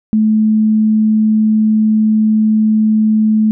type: tone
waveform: sine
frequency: 216.6 Hz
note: A3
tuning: 27 cents flat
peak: -8 dBFS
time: 0.13-3.51 s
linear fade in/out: 0 ms
effects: none